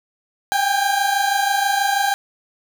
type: tone pair together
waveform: 30% pulse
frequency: 784 / 810.2 Hz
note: G5 / G#5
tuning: 0 / -43 cents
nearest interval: minor second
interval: 57 cents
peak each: -17 dBFS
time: 0.52-2.14 s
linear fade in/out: 0 ms
effects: none